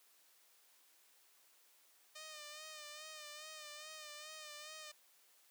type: tone with vibrato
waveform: 5% pulse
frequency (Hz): 609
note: D#5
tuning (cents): -37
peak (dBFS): -38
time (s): 2.15-4.92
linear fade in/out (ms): 10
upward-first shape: sine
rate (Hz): 2.4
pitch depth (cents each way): 48
effects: white hiss -69 dBFS RMS until 5.5 s + high-pass 400 Hz 12 dB/octave